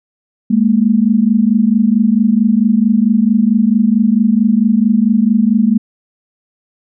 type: tone pair together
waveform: sine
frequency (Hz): 207.3 / 231.8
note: G#3 / A#3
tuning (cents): -3 / -10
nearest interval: major second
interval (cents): 193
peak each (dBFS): -11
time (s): 0.5-5.78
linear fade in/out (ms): 10
effects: none